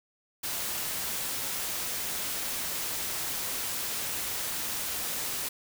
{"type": "noise", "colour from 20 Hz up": "white", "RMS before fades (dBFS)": -33, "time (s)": [0.43, 5.49], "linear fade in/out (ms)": 10, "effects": []}